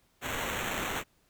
blue noise with sample-and-hold, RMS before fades -34 dBFS, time 0.21-1.04 s, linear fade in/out 50 ms, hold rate 4900 Hz, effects pink hiss -69 dBFS RMS until 1.29 s

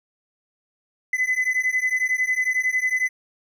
triangle beating tone pair, 2012 / 2023 Hz, B6 / B6, +32 / +41 cents, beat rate 11 Hz, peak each -20 dBFS, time 1.13-3.09 s, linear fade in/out 5 ms, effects tanh soft clip ceiling -14 dBFS

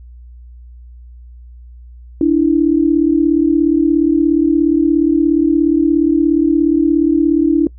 sine tone pair together, 292.6 / 329.6 Hz, D4 / E4, -6 / 0 cents, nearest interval major second, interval 206 cents, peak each -12 dBFS, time 2.21-7.67 s, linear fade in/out 2 ms, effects noise-tail reverb RT60 0.1 s tail -24 dB re dry + added 60 Hz sine -34 dBFS peak until 7.78 s

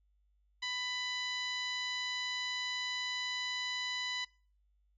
harmonic tone, 996 Hz, B5, 14 cents sharp, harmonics 1 / 2 / 3 / 4 / 5 / 6 / 7, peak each -46 / -39 / -42 / -40 / -49 / -54 / -52 dBFS, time 0.62-4.25 s, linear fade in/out 10 ms, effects noise-tail reverb RT60 0.4 s tail -23 dB re dry + added 50 Hz sine -69 dBFS peak until 4.97 s

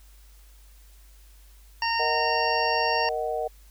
harmonic tone, 920 Hz, A#5, 23 cents flat, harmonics 1 / 2 / 3 / 5 / 6, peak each -26 / -30 / -31 / -34 / -32 dBFS, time 1.82-3.09 s, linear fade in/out 2 ms
sine chord, D# minor, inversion second, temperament just, 466.7 / 622.3 / 746.7 Hz, A#4 / D#5 / F#5, +2 / 0 / +16 cents, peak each -30 dBFS, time 1.99-3.48 s, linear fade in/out 10 ms
effects added 50 Hz sine -49 dBFS peak until 3.7 s + white hiss -59 dBFS RMS until 3.7 s

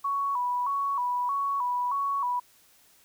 sine tone with vibrato, 1046.5 Hz, C6, in tune, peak -25 dBFS, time 0.04-2.4 s, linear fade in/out 10 ms, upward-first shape square, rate 1.6 Hz, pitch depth 110 cents each way, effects white hiss -60 dBFS RMS until 3.04 s

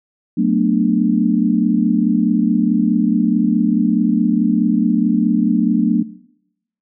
sine chord, B minor seventh, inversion second, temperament just, 185.21 / 222.2 / 246.9 / 296.3 Hz, F#3 / A3 / B3 / D4, +2 / +17 / 0 / +15 cents, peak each -18 / -17 / -19 / -19 dBFS, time 0.37-6.03 s, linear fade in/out 10 ms, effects noise-tail reverb RT60 0.8 s tail -19 dB re dry

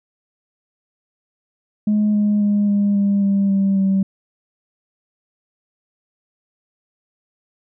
sine tone with pitch steps, 210.4 / 207.9 / 205.4 / 202.9 / 200.4 / 198.02 / 195.63 / 193.27 Hz, G#3 / G#3 / G#3 / G#3 / G3 / G3 / G3 / G3, +23 / +2 / -19 / -40 / +38 / +18 / -3 / -24 cents, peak -12 dBFS, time 1.87-4.03 s, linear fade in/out 5 ms, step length 270 ms, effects tanh soft clip ceiling -11 dBFS

